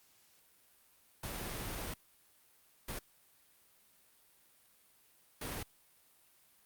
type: noise bursts at uneven times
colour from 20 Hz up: pink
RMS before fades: -41 dBFS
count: 3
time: 1.23-1.94 / 2.88-2.99 / 5.41-5.63 s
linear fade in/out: 5 ms
effects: white hiss -67 dBFS RMS until 6.65 s + Opus 48 kbps